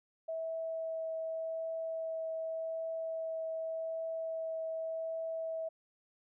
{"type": "tone with vibrato", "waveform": "sine", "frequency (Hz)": 649, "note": "E5", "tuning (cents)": -27, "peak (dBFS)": -35, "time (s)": [0.28, 5.69], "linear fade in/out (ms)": 10, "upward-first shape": "triangle", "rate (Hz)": 0.86, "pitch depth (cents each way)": 8, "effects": []}